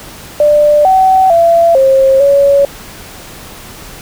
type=tone with pitch steps; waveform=sine; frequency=593 / 758 / 675 / 535 / 561 Hz; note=D5 / F#5 / E5 / C5 / C#5; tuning=+17 / +42 / +41 / +38 / +21 cents; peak=-4 dBFS; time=0.4-2.65 s; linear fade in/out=2 ms; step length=450 ms; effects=pink hiss -31 dBFS RMS until 4.01 s

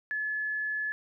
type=tone; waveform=sine; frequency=1716 Hz; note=A6; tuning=44 cents flat; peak=-29 dBFS; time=0.11-0.92 s; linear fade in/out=0 ms; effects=none

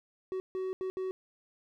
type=tone bursts at uneven times; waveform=triangle; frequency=375.5 Hz; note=F#4; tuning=26 cents sharp; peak=-30 dBFS; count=4; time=0.32-0.4 / 0.55-0.73 / 0.81-0.9 / 0.97-1.11 s; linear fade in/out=0 ms; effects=none

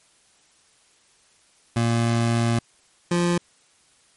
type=tone pair in turn; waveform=25% pulse; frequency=116.54 / 173.96 Hz; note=A#2 / F3; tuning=0 / -6 cents; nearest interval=perfect fifth; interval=694 cents; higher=second; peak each=-15 dBFS; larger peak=neither; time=1.76-2.59 / 3.11-3.38 s; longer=first; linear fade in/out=5 ms; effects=white hiss -59 dBFS RMS until 4.16 s + MP3 48 kbps

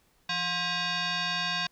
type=tone with frequency modulation; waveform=sine; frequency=1059 Hz; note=C6; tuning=21 cents sharp; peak=-27 dBFS; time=0.29-1.67 s; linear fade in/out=5 ms; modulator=888 Hz; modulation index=4.4; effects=pink hiss -67 dBFS RMS until 1.71 s

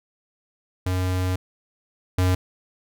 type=tone pair in turn; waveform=square; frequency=92 / 91.68 Hz; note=F#2 / F#2; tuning=-9 / -15 cents; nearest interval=unison; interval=6 cents; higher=first; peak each=-22 / -18 dBFS; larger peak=second; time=0.86-1.36 / 2.18-2.35 s; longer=first; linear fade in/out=5 ms; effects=none

